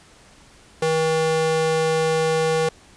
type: tone with high-pass filter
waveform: square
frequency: 160 Hz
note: D#3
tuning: 49 cents sharp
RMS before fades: -20 dBFS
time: 0.82-2.69 s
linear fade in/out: 5 ms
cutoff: 350 Hz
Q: 4.2
effects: pink hiss -50 dBFS RMS until 2.96 s + resampled to 22050 Hz